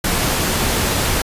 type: noise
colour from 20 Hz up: pink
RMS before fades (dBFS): -18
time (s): 0.04-1.22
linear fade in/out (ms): 5
effects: resampled to 32000 Hz